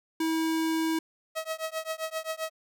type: tone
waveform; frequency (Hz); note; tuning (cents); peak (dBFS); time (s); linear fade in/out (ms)
square; 322.3; E4; -39; -26; 0.2-0.99; 5
type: tone with tremolo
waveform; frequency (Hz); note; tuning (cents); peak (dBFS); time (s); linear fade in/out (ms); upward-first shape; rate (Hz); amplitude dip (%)
sawtooth; 640; D#5; +49; -24; 1.35-2.5; 20; triangle; 7.6; 100
effects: none